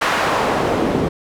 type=noise with band-pass filter sweep; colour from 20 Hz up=pink; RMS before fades=-18 dBFS; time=0.01-1.09 s; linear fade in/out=10 ms; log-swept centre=1400 to 270 Hz; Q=0.91; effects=none